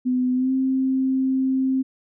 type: tone with pitch glide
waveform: sine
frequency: 252.4 to 263.3 Hz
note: B3 to C4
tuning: +38 to +11 cents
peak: -18 dBFS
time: 0.05-1.83 s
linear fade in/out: 20 ms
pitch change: +73 cents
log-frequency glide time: 0.34-0.52 s
effects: none